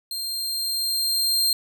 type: tone with level ramp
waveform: sawtooth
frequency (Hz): 4186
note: C8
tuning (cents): 0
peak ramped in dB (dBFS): -25 to -15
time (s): 0.11-1.53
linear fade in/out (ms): 2
effects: none